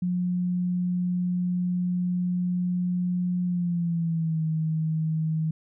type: tone with pitch glide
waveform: sine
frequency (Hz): 179 to 158.55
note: F3 to D#3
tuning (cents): +43 to +33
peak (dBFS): -23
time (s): 0.02-5.51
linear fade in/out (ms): 5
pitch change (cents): -210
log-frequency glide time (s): 3.45-4.43
effects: none

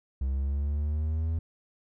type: linear sweep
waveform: triangle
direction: up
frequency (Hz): 65.41 to 82.41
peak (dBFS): -24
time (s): 0.21-1.39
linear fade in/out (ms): 5
effects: none

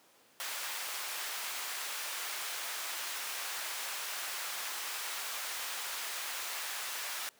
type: high-pass noise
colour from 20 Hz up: pink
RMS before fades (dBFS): -39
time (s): 0.4-7.29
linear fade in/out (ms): 0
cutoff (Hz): 1100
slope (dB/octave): 12
effects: pink hiss -63 dBFS RMS until 7.39 s + high-pass 300 Hz 12 dB/octave

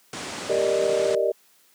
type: low-pass noise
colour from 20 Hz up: pink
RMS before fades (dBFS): -32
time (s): 0.13-1.15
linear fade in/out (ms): 2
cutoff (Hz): 9100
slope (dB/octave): 48
type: chord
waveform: sine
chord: Eb major seventh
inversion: first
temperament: equal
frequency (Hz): 392 / 466.2 / 587.3 / 622.3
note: G4 / Bb4 / D5 / Eb5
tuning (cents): 0 / 0 / 0 / 0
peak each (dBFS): -25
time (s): 0.49-1.32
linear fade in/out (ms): 10
effects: white hiss -59 dBFS RMS until 1.74 s + high-pass 200 Hz 12 dB/octave

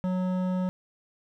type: tone with hard clipping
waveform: sine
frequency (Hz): 183.9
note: F#3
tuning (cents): -10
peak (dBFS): -27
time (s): 0.04-0.69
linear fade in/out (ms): 0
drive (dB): 12
effects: none

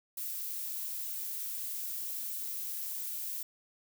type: noise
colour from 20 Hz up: violet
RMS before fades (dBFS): -38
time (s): 0.17-3.43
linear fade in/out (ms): 5
effects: none

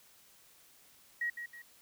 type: tone with echo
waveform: sine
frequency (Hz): 1900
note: A#6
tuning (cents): +33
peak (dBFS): -31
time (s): 1.21-1.3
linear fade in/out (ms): 5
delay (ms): 160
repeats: 2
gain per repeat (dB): -8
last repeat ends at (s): 1.62
effects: white hiss -62 dBFS RMS until 1.81 s

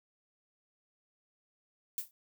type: noise with exponential decay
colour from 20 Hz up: violet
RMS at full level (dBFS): -32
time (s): 1.98-2.11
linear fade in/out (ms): 1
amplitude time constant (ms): 28
effects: none

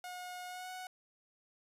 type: tone with pitch glide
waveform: sawtooth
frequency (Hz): 723 to 738.6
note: F#5 to F#5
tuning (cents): -40 to -3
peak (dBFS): -39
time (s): 0.04-0.87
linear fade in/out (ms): 2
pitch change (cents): +37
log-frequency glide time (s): 0.47-0.7
effects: resampled to 32000 Hz

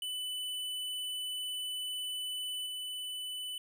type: tone with level steps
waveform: square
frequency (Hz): 2994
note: F#7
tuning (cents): +20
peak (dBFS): -36 / -38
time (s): 0.02-3.58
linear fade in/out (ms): 2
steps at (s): 2.66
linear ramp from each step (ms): 5
effects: none

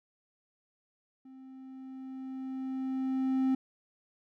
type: tone with level ramp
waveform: triangle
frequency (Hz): 262.9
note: C4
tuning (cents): +8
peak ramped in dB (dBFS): -47 to -22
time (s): 1.25-3.55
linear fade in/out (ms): 5
effects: none

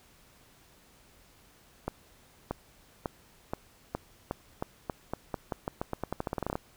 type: accelerating click train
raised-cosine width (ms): 1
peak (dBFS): -17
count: 25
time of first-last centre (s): 1.88-6.555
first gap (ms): 630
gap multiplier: 0.87
effects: pink hiss -60 dBFS RMS until 6.76 s

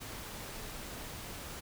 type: noise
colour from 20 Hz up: pink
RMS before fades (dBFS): -44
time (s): 0-1.61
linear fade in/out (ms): 20
effects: none

